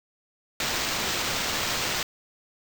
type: noise with sample-and-hold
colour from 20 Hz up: blue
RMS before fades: -28 dBFS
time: 0.6-2.03 s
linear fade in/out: 2 ms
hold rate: 11025 Hz
effects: none